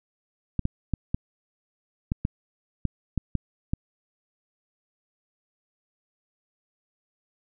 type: clicks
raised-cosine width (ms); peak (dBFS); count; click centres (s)
5; -12; 10; 0.593 / 0.654 / 0.937 / 1.145 / 2.119 / 2.251 / 2.853 / 3.177 / 3.353 / 3.735
effects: none